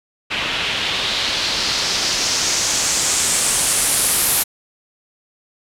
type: noise with low-pass filter sweep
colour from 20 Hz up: white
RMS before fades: -19 dBFS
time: 0.3-4.44 s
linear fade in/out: 20 ms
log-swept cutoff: 2800 to 12000 Hz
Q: 2.3
effects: none